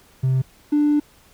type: tone pair in turn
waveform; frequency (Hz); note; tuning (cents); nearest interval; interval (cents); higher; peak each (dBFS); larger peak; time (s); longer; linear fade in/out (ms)
triangle; 130.81 / 295.4; C3 / D4; 0 / +10; octave + major second; 1410; second; -13 / -11; second; 0.23-0.42 / 0.72-1; second; 10
effects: tanh soft clip ceiling -11 dBFS + pink hiss -53 dBFS RMS until 1.33 s